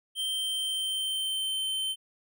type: tone with pitch glide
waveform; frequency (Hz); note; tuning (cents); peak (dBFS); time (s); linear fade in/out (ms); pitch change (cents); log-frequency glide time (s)
square; 3136 to 3096; G7 to G7; 0 to -22; -29; 0.15-1.96; 50; -22; 0.28-1.69
effects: none